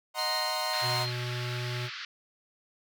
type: chord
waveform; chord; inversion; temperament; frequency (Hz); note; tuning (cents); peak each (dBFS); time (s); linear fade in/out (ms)
sawtooth; C half-diminished seventh; first; equal; 622.3 / 740 / 932.3 / 1046.5; Eb5 / Gb5 / Bb5 / C6; 0 / 0 / 0 / 0; -32; 0.14-1.07; 50
type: tone with tremolo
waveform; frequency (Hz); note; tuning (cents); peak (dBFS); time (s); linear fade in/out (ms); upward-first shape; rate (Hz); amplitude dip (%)
sine; 4186; C8; 0; -31; 0.18-1.11; 10; sine; 1.8; 45
type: band-pass noise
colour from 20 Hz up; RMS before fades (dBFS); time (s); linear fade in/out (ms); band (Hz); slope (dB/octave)
pink; -40; 0.73-2.05; 2; 1300 to 5200; 48
type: tone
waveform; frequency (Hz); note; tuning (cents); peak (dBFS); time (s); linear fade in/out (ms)
square; 122.6; B2; -12; -33; 0.81-1.9; 50
effects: none